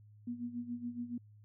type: tone with tremolo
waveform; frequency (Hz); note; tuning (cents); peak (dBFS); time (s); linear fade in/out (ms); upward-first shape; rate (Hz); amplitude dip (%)
sine; 240.4; B3; -46; -35; 0.27-1.18; 5; sine; 7.1; 75
effects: added 105 Hz sine -56 dBFS peak until 1.44 s